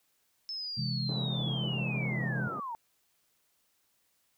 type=linear sweep; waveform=sine; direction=down; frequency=5274 to 880 Hz; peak=-35 dBFS; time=0.49-2.75 s; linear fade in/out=0 ms
type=chord; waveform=sine; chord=C augmented; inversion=none; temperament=equal; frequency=130.81 / 164.81 / 207.7 Hz; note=C3 / E3 / G#3; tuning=0 / 0 / 0 cents; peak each=-33 / -37 / -38 dBFS; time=0.77-2.48 s; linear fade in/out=10 ms
type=band-pass noise; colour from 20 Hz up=pink; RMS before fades=-42 dBFS; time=1.09-2.6 s; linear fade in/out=2 ms; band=140 to 910 Hz; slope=24 dB/octave
effects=white hiss -73 dBFS RMS until 4.37 s